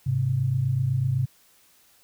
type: tone pair together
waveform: sine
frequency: 104.1 / 132.09 Hz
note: G#2 / C3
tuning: +5 / +17 cents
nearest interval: major third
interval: 412 cents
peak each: -27 / -22 dBFS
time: 0.06-1.26 s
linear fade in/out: 10 ms
effects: white hiss -59 dBFS RMS until 2.03 s